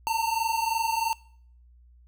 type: tone pair together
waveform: square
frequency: 893 / 916 Hz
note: A5 / A#5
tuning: +25 / -31 cents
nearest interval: unison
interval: 44 cents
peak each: -28 dBFS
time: 0.07-1.13 s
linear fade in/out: 0 ms
effects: noise-tail reverb RT60 0.6 s tail -22 dB re dry + added 60 Hz sine -52 dBFS peak until 2.07 s